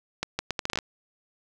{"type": "accelerating click train", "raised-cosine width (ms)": 0.2, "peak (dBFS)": -10, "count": 10, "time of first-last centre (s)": [0.23, 0.788], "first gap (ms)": 160, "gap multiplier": 0.73, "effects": []}